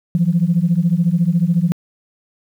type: beating tone pair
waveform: sine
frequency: 164.81 / 178.81 Hz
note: E3 / F3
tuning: 0 / +41 cents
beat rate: 14 Hz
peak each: -15 dBFS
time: 0.15-1.72 s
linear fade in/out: 0 ms
effects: tanh soft clip ceiling -5 dBFS + 8-bit